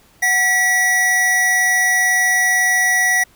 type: tone pair together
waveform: square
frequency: 744 / 1942 Hz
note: F#5 / B6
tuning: +9 / -30 cents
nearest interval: octave + perfect fourth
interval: 1661 cents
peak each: -24 / -14 dBFS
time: 0.22-3.24 s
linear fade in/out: 10 ms
effects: pink hiss -52 dBFS RMS until 3.35 s